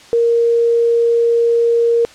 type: tone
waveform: sine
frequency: 467 Hz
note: A#4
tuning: 3 cents sharp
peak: -10 dBFS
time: 0.13-2.05 s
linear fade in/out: 0 ms
effects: white hiss -41 dBFS RMS until 2.14 s + low-pass 6000 Hz 12 dB/octave